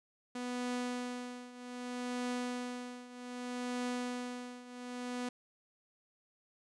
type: tone with tremolo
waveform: sawtooth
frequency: 246.9 Hz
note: B3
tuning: in tune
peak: -30 dBFS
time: 0.35-5.29 s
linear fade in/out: 5 ms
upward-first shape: triangle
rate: 0.64 Hz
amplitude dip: 85%
effects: resampled to 22050 Hz